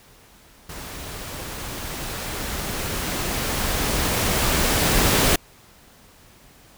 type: noise with level ramp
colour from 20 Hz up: pink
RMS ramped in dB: -36 to -17 dBFS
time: 0.69-5.36 s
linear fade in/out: 5 ms
effects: pink hiss -51 dBFS RMS until 6.77 s